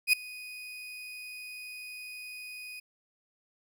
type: tone with ADSR envelope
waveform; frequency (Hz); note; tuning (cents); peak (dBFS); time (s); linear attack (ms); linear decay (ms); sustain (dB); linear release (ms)
35% pulse; 2489; D#7; 0; -16; 0.07-2.8; 61; 4; -23; 8
effects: none